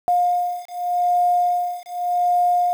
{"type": "beating tone pair", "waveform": "sine", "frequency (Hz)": [710, 710.85], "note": ["F5", "F5"], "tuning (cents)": [28, 30], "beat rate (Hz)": 0.85, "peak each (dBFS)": -20, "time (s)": [0.08, 2.73], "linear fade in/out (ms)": 0, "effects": ["7-bit"]}